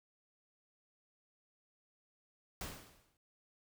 pink noise with exponential decay, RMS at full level -41 dBFS, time 2.61-3.17 s, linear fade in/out 1 ms, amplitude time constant 120 ms, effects none

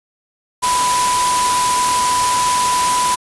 sine tone in noise, 993 Hz, B5, 9 cents sharp, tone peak -14 dBFS, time 0.62-3.16 s, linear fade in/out 20 ms, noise white, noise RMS -19 dBFS, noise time 0.62-3.16 s, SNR +2 dB, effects resampled to 24000 Hz

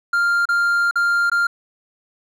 triangle tone with dropouts, 1396.9 Hz, F6, in tune, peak -13 dBFS, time 0.13-1.47 s, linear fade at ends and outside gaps 5 ms, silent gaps 0.455-0.488 / 0.911-0.956 / 1.299-1.316 s, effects none

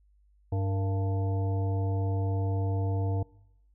harmonic tone with a mistuned harmonic, 98 Hz, G2, in tune, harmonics 1 / 3 / 5 / 7 / 9, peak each -26 / -38 / -38 / -41 / -45 dBFS, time 0.52-3.23 s, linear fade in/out 5 ms, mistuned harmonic 5, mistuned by -84 cents, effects noise-tail reverb RT60 0.8 s tail -23 dB re dry + added 50 Hz sine -60 dBFS peak until 3.74 s

